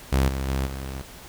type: tone with level steps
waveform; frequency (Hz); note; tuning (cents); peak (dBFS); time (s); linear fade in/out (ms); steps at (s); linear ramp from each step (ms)
sawtooth; 66.8; C2; +36; -14 / -22 / -19 / -27; 0.12-1.02; 10; 0.28 / 0.48 / 0.66; 10
effects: pink hiss -44 dBFS RMS until 1.28 s